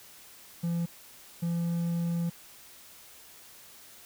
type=tone bursts at uneven times; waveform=triangle; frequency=170 Hz; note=F3; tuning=46 cents flat; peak=-25 dBFS; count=2; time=0.63-0.86 / 1.42-2.3 s; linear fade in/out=10 ms; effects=white hiss -52 dBFS RMS until 4.05 s